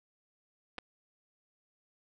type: clicks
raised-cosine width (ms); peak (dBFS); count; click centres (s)
0.3; -24; 2; 0.782 / 0.786
effects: none